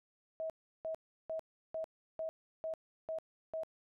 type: tone bursts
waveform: sine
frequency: 642 Hz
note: E5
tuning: 46 cents flat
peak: -36 dBFS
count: 8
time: 0.4-3.634 s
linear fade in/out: 0 ms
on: 98 ms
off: 350 ms
effects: none